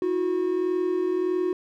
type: tone pair together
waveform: triangle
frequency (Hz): 323.1 / 364.7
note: E4 / F#4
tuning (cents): -35 / -25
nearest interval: major second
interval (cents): 210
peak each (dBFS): -27 / -21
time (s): 0.02-1.53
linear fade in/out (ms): 2
effects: none